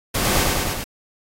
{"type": "noise with echo", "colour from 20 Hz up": "pink", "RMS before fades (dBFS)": -21, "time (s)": [0.14, 0.44], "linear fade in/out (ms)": 10, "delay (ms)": 100, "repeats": 4, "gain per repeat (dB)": -2, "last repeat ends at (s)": 0.84, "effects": ["AAC 48 kbps"]}